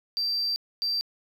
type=tone bursts at uneven times; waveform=sine; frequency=4692 Hz; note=D8; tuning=2 cents flat; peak=-23 dBFS; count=2; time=0.17-0.56 / 0.82-1.01 s; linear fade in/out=0 ms; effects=tanh soft clip ceiling -22 dBFS + 10-bit